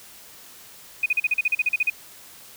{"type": "tone bursts", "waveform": "sine", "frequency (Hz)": 2486, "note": "D#7", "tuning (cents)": -2, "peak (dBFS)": -17, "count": 13, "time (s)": [1.03, 1.9], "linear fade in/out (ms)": 5, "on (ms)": 30, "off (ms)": 40, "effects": ["white hiss -46 dBFS RMS until 2.56 s"]}